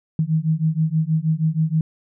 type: beating tone pair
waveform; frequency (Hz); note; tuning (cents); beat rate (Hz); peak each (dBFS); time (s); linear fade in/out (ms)
sine; 155.56 / 161.86; D#3 / E3; 0 / -31; 6.3; -20; 0.19-1.81; 2
effects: none